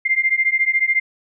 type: beating tone pair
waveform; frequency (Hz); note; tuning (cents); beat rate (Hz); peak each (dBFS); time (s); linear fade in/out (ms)
sine; 2093 / 2107; C7 / C7; 0 / +12; 14; -18; 0.05-1; 10
effects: none